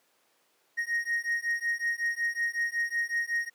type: beating tone pair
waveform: triangle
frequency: 1867 / 1872.4 Hz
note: A#6 / A#6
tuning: +2 / +7 cents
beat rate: 5.4 Hz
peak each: -29 dBFS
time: 0.77-3.5 s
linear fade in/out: 20 ms
effects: pink hiss -68 dBFS RMS until 3.54 s + high-pass 400 Hz 12 dB/octave